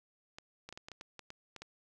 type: clicks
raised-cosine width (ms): 0.2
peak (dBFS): -29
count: 11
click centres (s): 0.385 / 0.69 / 0.726 / 0.775 / 0.885 / 0.917 / 1.011 / 1.193 / 1.304 / 1.563 / 1.62
effects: none